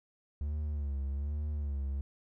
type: tone with vibrato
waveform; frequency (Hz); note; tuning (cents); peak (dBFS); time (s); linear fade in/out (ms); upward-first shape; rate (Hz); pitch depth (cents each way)
triangle; 71.8; D2; -39; -30; 0.41-2.01; 0; sine; 1.2; 83
effects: none

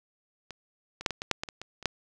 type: clicks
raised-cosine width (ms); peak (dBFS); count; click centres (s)
0.2; -23 / -22 / -7 / -15 / -17 / -6 / -14 / -22 / -22 / -27 / -8; 11; 0.507 / 1.01 / 1.062 / 1.107 / 1.219 / 1.313 / 1.435 / 1.488 / 1.616 / 1.827 / 1.857
effects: none

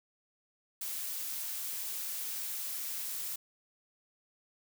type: noise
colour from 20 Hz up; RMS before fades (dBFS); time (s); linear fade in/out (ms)
blue; -38; 0.81-3.36; 5
effects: none

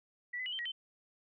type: tone with pitch steps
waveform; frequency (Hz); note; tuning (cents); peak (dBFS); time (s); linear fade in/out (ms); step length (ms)
sine; 1955 / 2019 / 2936 / 3121 / 1906 / 3078; B6 / B6 / F#7 / G7 / A#6 / G7; -18 / +38 / -14 / -8 / +38 / -32; -36; 0.33-0.72; 10; 65
effects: none

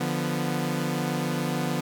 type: chord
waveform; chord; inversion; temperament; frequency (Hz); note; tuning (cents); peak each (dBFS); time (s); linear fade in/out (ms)
sawtooth; B diminished; first; equal with one note detuned; 147.77 / 174.61 / 246.9; D3 / F3 / B3; +11 / 0 / 0; -26; 0-1.81; 10
effects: none

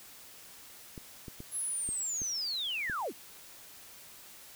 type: clicks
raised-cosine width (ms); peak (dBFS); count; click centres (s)
3; -30; 6; 0.978 / 1.282 / 1.404 / 1.89 / 2.218 / 2.898
type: linear sweep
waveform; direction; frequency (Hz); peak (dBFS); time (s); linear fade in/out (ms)
sine; down; 11175 to 146.83; -32; 1.51-3.13; 50
effects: white hiss -52 dBFS RMS until 4.55 s

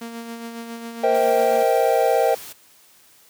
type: tone with tremolo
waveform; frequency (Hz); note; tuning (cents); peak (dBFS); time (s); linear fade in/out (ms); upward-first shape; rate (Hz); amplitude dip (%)
sawtooth; 231.6; A#3; -11; -26; 0.01-1.63; 5; sine; 7.3; 40
type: chord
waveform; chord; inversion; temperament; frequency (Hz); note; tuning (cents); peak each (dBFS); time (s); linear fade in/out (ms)
triangle; C dominant seventh; third; equal with one note detuned; 466.2 / 523.3 / 645.3 / 784; Bb4 / C5 / E5 / G5; 0 / 0 / -37 / 0; -19; 1.03-2.35; 10
type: noise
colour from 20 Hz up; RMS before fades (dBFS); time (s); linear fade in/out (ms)
white; -38; 1.14-2.53; 10
effects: white hiss -53 dBFS RMS until 3.29 s + high-pass 100 Hz 12 dB/octave

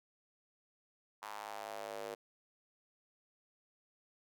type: tone with high-pass filter sweep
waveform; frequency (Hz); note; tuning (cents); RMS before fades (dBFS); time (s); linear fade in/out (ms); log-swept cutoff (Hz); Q
square; 52.3; G#1; +13; -45; 1.22-2.15; 10; 980 to 480; 3
effects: none

